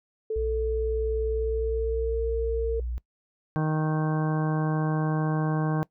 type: tone with pitch glide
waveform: sine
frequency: 440 to 453.4 Hz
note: A4 to A#4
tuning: 0 to -48 cents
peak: -25 dBFS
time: 0.3-2.8 s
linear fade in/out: 5 ms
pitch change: +52 cents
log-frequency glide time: 1.28-2.26 s
type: tone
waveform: sine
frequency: 59.7 Hz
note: A#1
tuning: 42 cents sharp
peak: -28 dBFS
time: 0.36-2.98 s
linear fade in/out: 0 ms
type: harmonic tone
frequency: 155.56 Hz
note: D#3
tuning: in tune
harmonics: 1 / 2 / 3 / 4 / 5 / 6 / 7 / 8 / 9 / 10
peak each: -24 / -31 / -35 / -38 / -36 / -42 / -38 / -51 / -51 / -41 dBFS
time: 3.56-5.83 s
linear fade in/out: 0 ms
effects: noise-tail reverb RT60 0.1 s tail -21 dB re dry